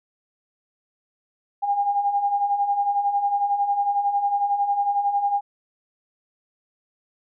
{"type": "beating tone pair", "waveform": "sine", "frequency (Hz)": [800, 811], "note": ["G5", "G#5"], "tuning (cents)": [35, -41], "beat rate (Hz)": 11, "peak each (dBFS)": [-27, -20], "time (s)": [1.62, 5.41], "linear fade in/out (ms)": 20, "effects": []}